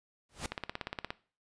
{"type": "noise with exponential growth", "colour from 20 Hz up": "pink", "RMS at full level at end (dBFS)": -33, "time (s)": [0.29, 0.46], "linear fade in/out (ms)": 2, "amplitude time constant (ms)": 35}
{"type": "click train", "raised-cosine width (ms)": 0.3, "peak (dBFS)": -19, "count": 11, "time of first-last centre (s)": [0.52, 1.105], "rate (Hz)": 17.1}
{"effects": ["noise-tail reverb RT60 0.4 s tail -19 dB re dry", "resampled to 22050 Hz"]}